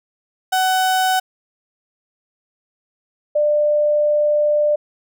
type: tone pair in turn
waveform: 35% pulse / sine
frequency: 750 / 595.3 Hz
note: F#5 / D5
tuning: +23 / +23 cents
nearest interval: major third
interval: 400 cents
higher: first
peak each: -13 dBFS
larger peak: neither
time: 0.52-1.2 / 3.35-4.76 s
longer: second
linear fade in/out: 10 ms
effects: none